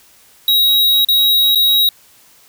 square tone with dropouts, 3824 Hz, A#7, 43 cents sharp, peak -10 dBFS, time 0.48-1.89 s, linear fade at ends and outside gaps 2 ms, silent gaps 1.048-1.086 / 1.549-1.556 s, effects white hiss -48 dBFS RMS until 2.48 s

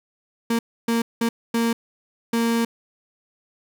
35% pulse tone bursts at uneven times, 231.3 Hz, A#3, 13 cents flat, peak -17 dBFS, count 5, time 0.5-0.59 / 0.88-1.02 / 1.21-1.29 / 1.54-1.73 / 2.33-2.65 s, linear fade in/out 5 ms, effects none

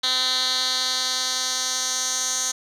10% pulse tone with band-pass filter sweep, 256.4 Hz, C4, 35 cents flat, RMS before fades -24 dBFS, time 0.03-2.52 s, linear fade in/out 10 ms, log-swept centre 4000 to 6300 Hz, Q 3.4, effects none

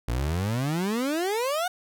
30% pulse exponential sweep, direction up, 55.3 to 746 Hz, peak -22 dBFS, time 0.08-1.68 s, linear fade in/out 5 ms, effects none

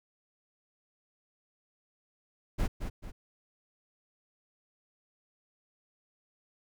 brown noise with echo, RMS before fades -27 dBFS, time 2.58-2.68 s, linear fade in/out 20 ms, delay 220 ms, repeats 2, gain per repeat -7 dB, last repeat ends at 3.12 s, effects none

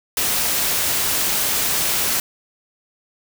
white noise, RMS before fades -20 dBFS, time 0.17-2.2 s, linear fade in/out 2 ms, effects none

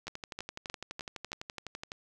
two click trains, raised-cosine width 0.2 ms, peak -21 / -22 dBFS, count 5 / 23, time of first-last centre 0.08-1.318 / 0.07-1.919 s, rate 3.23 / 11.9 Hz, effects none

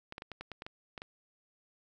clicks, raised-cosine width 0.3 ms, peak -26 dBFS, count 10, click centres 0.124 / 0.181 / 0.221 / 0.317 / 0.41 / 0.517 / 0.621 / 0.665 / 0.978 / 1.019 s, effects none

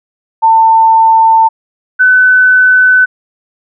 sine tone pair in turn, 896 / 1506.9 Hz, A5 / F#6, +31 / +31 cents, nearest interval major sixth, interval 900 cents, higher second, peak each -3 dBFS, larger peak neither, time 0.42-1.49 / 1.99-3.06 s, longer neither, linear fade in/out 20 ms, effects none

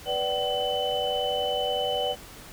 sine tone cluster, 493.3 / 584 / 762 / 3011 Hz, B4 / D5 / G5 / F#7, -2 / -10 / -49 / +30 cents, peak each -30 dBFS, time 0.05-2.16 s, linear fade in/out 50 ms, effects pink hiss -45 dBFS RMS until 2.52 s

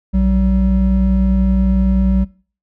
triangle tone pair together, 60 / 190.5 Hz, B1 / G3, -49 / -49 cents, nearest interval octave + minor sixth, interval 2000 cents, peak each -12 dBFS, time 0.13-2.25 s, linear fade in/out 20 ms, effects noise-tail reverb RT60 0.4 s tail -21 dB re dry

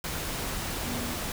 sine tone in noise, 240 Hz, B3, 49 cents flat, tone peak -35 dBFS, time 0.84-1.14 s, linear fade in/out 2 ms, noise pink, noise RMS -33 dBFS, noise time 0.04-1.32 s, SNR -5 dB, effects none

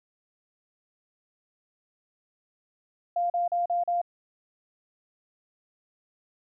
sine tone bursts, 698 Hz, F5, 1 cent flat, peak -23 dBFS, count 5, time 3.16-4.016 s, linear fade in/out 5 ms, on 140 ms, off 39 ms, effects none

